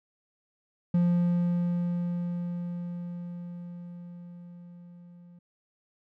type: tone with level ramp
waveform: triangle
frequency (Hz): 174.61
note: F3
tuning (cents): 0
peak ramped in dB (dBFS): -18 to -47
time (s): 0.94-5.39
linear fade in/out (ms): 5
effects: none